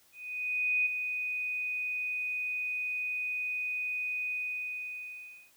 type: tone with ADSR envelope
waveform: sine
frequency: 2489 Hz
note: D#7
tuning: in tune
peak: -24 dBFS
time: 0.12-5.52 s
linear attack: 740 ms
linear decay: 11 ms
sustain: -7 dB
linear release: 1200 ms
effects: white hiss -64 dBFS RMS until 5.56 s + high-pass 60 Hz 12 dB/octave